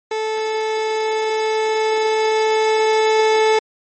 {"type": "tone with level ramp", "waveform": "30% pulse", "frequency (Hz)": 437, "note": "A4", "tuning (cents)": -12, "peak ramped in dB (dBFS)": [-17, -9], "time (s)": [0.11, 3.59], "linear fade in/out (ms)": 5, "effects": ["low-pass 6000 Hz 12 dB/octave", "MP3 32 kbps"]}